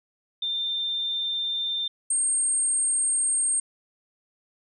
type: tone pair in turn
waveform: sine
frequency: 3591 / 8568 Hz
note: A7 / C9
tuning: +35 / +40 cents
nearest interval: octave + minor third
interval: 1505 cents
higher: second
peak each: -25 / -21 dBFS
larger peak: second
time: 0.42-1.88 / 2.1-3.6 s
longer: second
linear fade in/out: 5 ms
effects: none